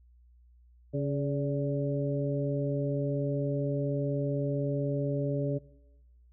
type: harmonic tone with a mistuned harmonic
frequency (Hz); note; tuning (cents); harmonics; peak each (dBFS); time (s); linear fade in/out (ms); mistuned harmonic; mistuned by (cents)
140.1; C#3; +19; 1 / 2 / 3 / 4; -30 / -34 / -35 / -35; 0.93-5.59; 20; 4; +48
effects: noise-tail reverb RT60 1.0 s tail -21 dB re dry + added 60 Hz sine -56 dBFS peak until 6.32 s